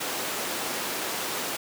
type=high-pass noise; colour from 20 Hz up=pink; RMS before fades=-31 dBFS; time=0-1.57 s; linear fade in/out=10 ms; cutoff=330 Hz; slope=12 dB/octave; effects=none